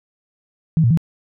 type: tone with pitch steps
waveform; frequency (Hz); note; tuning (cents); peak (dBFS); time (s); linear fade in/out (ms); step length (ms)
sine; 161.1 / 117.2 / 164.3; E3 / A#2 / E3; -39 / +10 / -5; -11; 0.77-0.974; 0; 68
effects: none